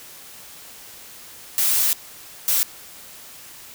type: noise bursts at uneven times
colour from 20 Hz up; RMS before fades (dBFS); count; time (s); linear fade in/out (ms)
blue; -19; 2; 1.58-1.93 / 2.48-2.63; 0
effects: white hiss -42 dBFS RMS until 3.74 s